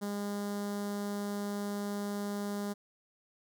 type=tone with notch filter; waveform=sawtooth; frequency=203.6 Hz; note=G#3; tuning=34 cents flat; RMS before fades=-36 dBFS; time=0.01-2.74 s; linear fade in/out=20 ms; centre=2500 Hz; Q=0.97; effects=none